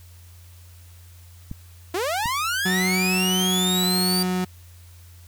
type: clicks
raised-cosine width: 5 ms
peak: -19 dBFS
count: 2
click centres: 1.514 / 2.258 s
type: linear sweep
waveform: sawtooth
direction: up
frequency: 325 to 4699 Hz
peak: -19 dBFS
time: 1.94-4.23 s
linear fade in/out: 5 ms
type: tone with pitch glide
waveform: 35% pulse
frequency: 185 to 182.88 Hz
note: F#3 to F#3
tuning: 0 to -20 cents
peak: -20 dBFS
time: 2.65-4.45 s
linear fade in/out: 10 ms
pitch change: -20 cents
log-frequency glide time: 3.47-3.73 s
effects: added 87 Hz sine -44 dBFS peak until 5.27 s + white hiss -54 dBFS RMS until 5.27 s